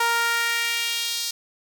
sawtooth tone with high-pass filter sweep, 466.2 Hz, A#4, in tune, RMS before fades -24 dBFS, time 0-1.31 s, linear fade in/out 5 ms, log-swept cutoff 1000 to 4600 Hz, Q 1.8, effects none

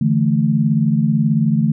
sine chord, D suspended second, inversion none, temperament just, 146.83 / 165.19 / 220.2 Hz, D3 / E3 / A3, 0 / +4 / +2 cents, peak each -17 / -18 / -16 dBFS, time 0.01-1.72 s, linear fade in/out 5 ms, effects none

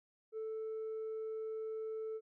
triangle tone with tanh clipping, 440 Hz, A4, in tune, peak -39 dBFS, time 0.32-2.21 s, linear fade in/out 50 ms, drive 6 dB, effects none

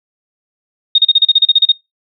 sine tone bursts, 3707 Hz, A#7, 10 cents flat, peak -4 dBFS, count 12, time 0.95-1.72 s, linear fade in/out 5 ms, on 33 ms, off 34 ms, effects noise-tail reverb RT60 0.2 s tail -25 dB re dry

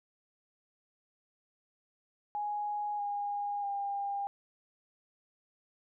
sine tone with pitch steps, 830.6 / 816.3 / 802.3 Hz, G#5 / G#5 / G5, 0 / -30 / +40 cents, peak -32 dBFS, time 2.35-4.27 s, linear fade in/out 0 ms, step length 640 ms, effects none

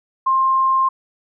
sine tone, 1058 Hz, C6, 19 cents sharp, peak -13 dBFS, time 0.26-0.89 s, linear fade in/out 10 ms, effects none

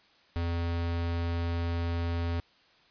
square tone, 85 Hz, F2, 46 cents flat, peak -29 dBFS, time 0.36-2.4 s, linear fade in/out 0 ms, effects white hiss -62 dBFS RMS until 2.9 s + resampled to 11025 Hz

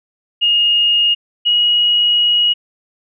sine tone pair in turn, 2853 / 2898 Hz, F7 / F#7, +36 / -37 cents, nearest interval unison, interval 27 cents, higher second, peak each -10 dBFS, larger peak neither, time 0.41-1.15 / 1.45-2.54 s, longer second, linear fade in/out 20 ms, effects none

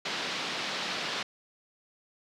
white band-pass noise, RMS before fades -34 dBFS, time 0.05-1.23 s, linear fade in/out 5 ms, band 150 to 4500 Hz, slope 24 dB/octave, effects none

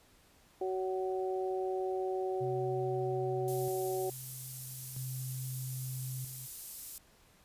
harmonic tone, 187.5 Hz, F#3, 23 cents sharp, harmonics 2 / 3 / 4, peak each -33 / -42 / -39 dBFS, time 0.61-4.1 s, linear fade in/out 5 ms
sine tone with tremolo, 129.6 Hz, C3, 16 cents flat, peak -37 dBFS, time 2.4-6.47 s, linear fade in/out 20 ms, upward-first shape square, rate 0.39 Hz, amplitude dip 65%
pink high-pass noise, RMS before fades -44 dBFS, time 3.48-6.98 s, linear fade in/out 0 ms, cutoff 10000 Hz, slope 12 dB/octave
effects pink hiss -64 dBFS RMS until 7.44 s + resampled to 32000 Hz

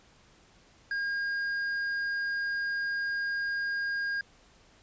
triangle tone with tanh clipping, 1620 Hz, G#6, 43 cents flat, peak -30 dBFS, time 0.91-4.21 s, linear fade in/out 2 ms, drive 10 dB, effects pink hiss -60 dBFS RMS until 4.82 s + resampled to 16000 Hz

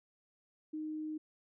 sine tone, 309.3 Hz, D#4, 10 cents flat, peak -37 dBFS, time 0.73-1.18 s, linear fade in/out 10 ms, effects none

